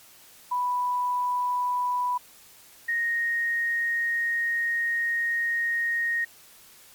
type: tone pair in turn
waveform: sine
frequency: 987.8 / 1864.7 Hz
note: B5 / A#6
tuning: 0 / 0 cents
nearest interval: major seventh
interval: 1100 cents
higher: second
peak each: -23 dBFS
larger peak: neither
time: 0.51-2.18 / 2.88-6.25 s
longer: second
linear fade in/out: 10 ms
effects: white hiss -52 dBFS RMS until 6.94 s + MP3 96 kbps